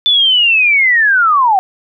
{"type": "linear sweep", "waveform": "sine", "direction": "down", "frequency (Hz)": [3520, 732], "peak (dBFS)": -7, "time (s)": [0.06, 1.59], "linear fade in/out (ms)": 0, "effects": []}